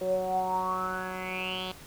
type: tone with low-pass filter sweep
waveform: 10% pulse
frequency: 185.4 Hz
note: F#3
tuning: 4 cents sharp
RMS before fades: -31 dBFS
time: 0.01-1.72 s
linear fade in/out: 5 ms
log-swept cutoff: 490 to 3700 Hz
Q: 9.8
effects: pink hiss -49 dBFS RMS until 1.86 s